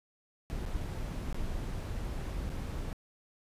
brown noise with dropouts, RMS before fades -36 dBFS, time 0.5-2.93 s, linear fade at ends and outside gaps 0 ms, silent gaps 0.653-0.662 / 1.327-1.345 / 2.493-2.5 s, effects resampled to 32000 Hz

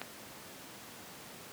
click, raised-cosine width 0.3 ms, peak -21 dBFS, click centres 0.016 s, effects pink hiss -49 dBFS RMS until 1.52 s + high-pass 150 Hz 12 dB/octave

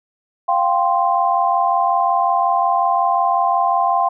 sine chord, F suspended second, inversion none, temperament equal, 698.5 / 784 / 1046.5 Hz, F5 / G5 / C6, 0 / 0 / 0 cents, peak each -18 dBFS, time 0.48-4.09 s, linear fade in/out 10 ms, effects none

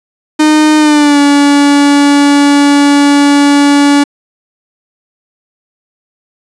45% pulse tone with pitch glide, 306.5 to 286 Hz, D#4 to D4, -26 to -46 cents, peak -4 dBFS, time 0.39-4.04 s, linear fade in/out 10 ms, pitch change -120 cents, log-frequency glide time 0.78-1.19 s, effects resampled to 22050 Hz + 7-bit

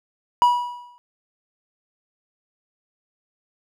triangle tone with exponential decay, 972 Hz, B5, 28 cents flat, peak -8 dBFS, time 0.42-0.98 s, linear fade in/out 0 ms, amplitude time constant 120 ms, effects none

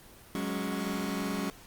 sawtooth chord, F# suspended second, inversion none, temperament just, 185 / 208.1 / 277.5 Hz, F#3 / G#3 / C#4, 0 / +4 / +2 cents, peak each -31 dBFS, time 0.35-1.5 s, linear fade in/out 0 ms, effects pink hiss -53 dBFS RMS until 1.66 s + Opus 24 kbps

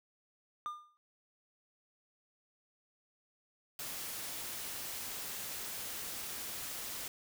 triangle tone with exponential decay, 1206 Hz, D6, 46 cents sharp, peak -32 dBFS, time 0.66-0.97 s, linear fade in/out 0 ms, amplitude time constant 66 ms
white noise, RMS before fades -42 dBFS, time 3.79-7.08 s, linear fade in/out 2 ms
effects none

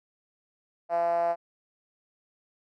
5% pulse tone with band-pass filter, 170.2 Hz, F3, 44 cents flat, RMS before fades -26 dBFS, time 0.89-1.36 s, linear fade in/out 50 ms, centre 690 Hz, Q 8.2, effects none

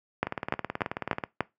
two click trains, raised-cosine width 0.5 ms, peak -15 / -9 dBFS, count 19 / 5, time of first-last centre 0.27-1.238 / 0.23-1.406 s, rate 18.6 / 3.4 Hz, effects noise-tail reverb RT60 0.2 s tail -21 dB re dry + high-pass 100 Hz 12 dB/octave

